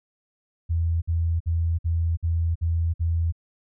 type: tone bursts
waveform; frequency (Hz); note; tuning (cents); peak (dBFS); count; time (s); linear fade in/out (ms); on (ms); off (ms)
sine; 83.3; E2; +19; -20; 7; 0.69-3.324; 20; 330; 54
effects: none